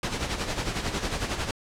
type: noise with tremolo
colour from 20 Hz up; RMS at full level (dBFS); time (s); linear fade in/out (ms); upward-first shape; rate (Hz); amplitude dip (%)
pink; -27; 0.03-1.51; 2; sine; 11; 60
effects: low-pass 7000 Hz 12 dB/octave